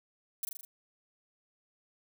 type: noise with echo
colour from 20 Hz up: violet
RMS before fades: -34 dBFS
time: 0.43-0.45 s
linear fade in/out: 2 ms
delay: 40 ms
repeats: 5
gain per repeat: -3 dB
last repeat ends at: 0.65 s
effects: none